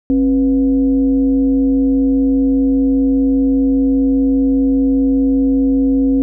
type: tone with frequency modulation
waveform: sine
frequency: 269.5 Hz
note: C#4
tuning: 49 cents flat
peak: -10 dBFS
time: 0.1-6.22 s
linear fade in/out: 0 ms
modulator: 222 Hz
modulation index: 0.42
effects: none